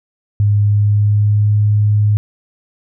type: tone with pitch glide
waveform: sine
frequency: 103.1 to 104.72 Hz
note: G#2 to G#2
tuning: -12 to +15 cents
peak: -9 dBFS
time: 0.4-2.17 s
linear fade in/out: 0 ms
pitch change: +27 cents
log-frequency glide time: 0.6-1.55 s
effects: none